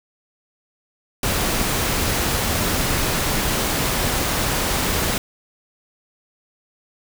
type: noise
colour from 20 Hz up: pink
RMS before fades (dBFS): -21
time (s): 1.23-5.18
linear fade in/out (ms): 2
effects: none